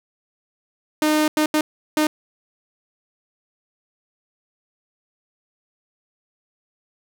sawtooth tone bursts at uneven times, 306 Hz, D#4, 29 cents flat, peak -12 dBFS, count 4, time 1.02-1.28 / 1.37-1.46 / 1.54-1.61 / 1.97-2.07 s, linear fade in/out 2 ms, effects none

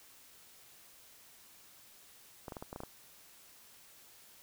clicks, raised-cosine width 1 ms, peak -28 dBFS, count 8, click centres 2.482 / 2.522 / 2.568 / 2.625 / 2.729 / 2.761 / 2.804 / 2.835 s, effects white hiss -59 dBFS RMS until 4.42 s

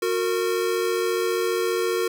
square tone pair together, 364.8 / 459.6 Hz, F#4 / A#4, -24 / -25 cents, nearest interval major third, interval 399 cents, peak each -25 dBFS, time 0.02-2.08 s, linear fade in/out 5 ms, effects none

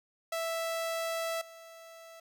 sawtooth tone with level steps, 659.3 Hz, E5, in tune, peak -28 / -45 dBFS, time 0.32-2.2 s, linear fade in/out 5 ms, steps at 1.41 s, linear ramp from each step 5 ms, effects 11-bit

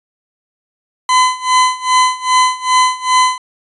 40% pulse tone with tremolo, 1015 Hz, B5, 47 cents sharp, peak -6 dBFS, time 1.09-3.38 s, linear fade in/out 2 ms, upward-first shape sine, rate 2.5 Hz, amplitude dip 90%, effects resampled to 22050 Hz

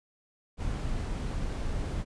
brown noise, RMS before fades -32 dBFS, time 0.57-2.05 s, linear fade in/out 50 ms, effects resampled to 22050 Hz

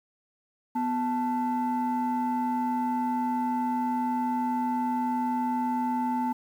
sine tone pair together, 247.8 / 880 Hz, B3 / A5, +6 / 0 cents, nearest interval octave + minor seventh, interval 2194 cents, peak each -26 dBFS, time 0.75-6.33 s, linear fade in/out 10 ms, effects tanh soft clip ceiling -21 dBFS + 9-bit

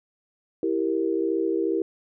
sine chord, E diminished, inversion none, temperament equal, 329.6 / 392 / 466.2 Hz, E4 / G4 / Bb4, 0 / 0 / 0 cents, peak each -25 / -26 / -28 dBFS, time 0.63-1.82 s, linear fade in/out 2 ms, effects none

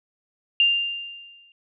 sine tone with exponential decay, 2794 Hz, F7, in tune, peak -13 dBFS, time 0.6-1.52 s, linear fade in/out 1 ms, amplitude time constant 200 ms, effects none

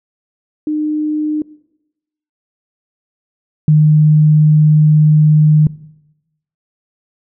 sine tone pair in turn, 304.2 / 152.8 Hz, D#4 / D#3, -39 / -31 cents, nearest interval octave, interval 1192 cents, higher first, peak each -14 / -5 dBFS, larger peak second, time 0.67-1.42 / 3.68-5.67 s, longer second, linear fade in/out 2 ms, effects noise-tail reverb RT60 0.9 s tail -20 dB re dry

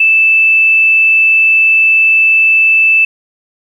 sine tone, 2637 Hz, E7, in tune, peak -5 dBFS, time 0-3.05 s, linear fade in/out 5 ms, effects 7-bit

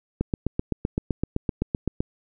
click train, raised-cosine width 3 ms, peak -10 dBFS, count 15, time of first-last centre 0.21-2.005 s, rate 7.8 Hz, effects none

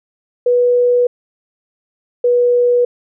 sine tone pair in turn, 489.2 / 486.9 Hz, B4 / B4, -16 / -25 cents, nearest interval unison, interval 9 cents, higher first, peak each -9 dBFS, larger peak neither, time 0.46-1.07 / 2.24-2.85 s, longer neither, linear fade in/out 5 ms, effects none

